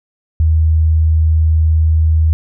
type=tone; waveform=sine; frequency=79.4 Hz; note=D#2; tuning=36 cents sharp; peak=-8 dBFS; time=0.4-2.33 s; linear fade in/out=0 ms; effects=none